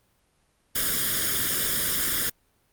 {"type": "noise with comb filter", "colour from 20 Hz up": "white", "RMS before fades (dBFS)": -25, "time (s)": [0.75, 2.3], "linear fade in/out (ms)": 10, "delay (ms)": 0.58, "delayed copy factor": 1, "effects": ["pink hiss -67 dBFS RMS until 2.72 s", "Opus 32 kbps"]}